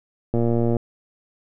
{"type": "click train", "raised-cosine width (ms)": 2, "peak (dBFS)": -9, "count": 51, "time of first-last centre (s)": [0.34, 0.767], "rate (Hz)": 117, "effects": []}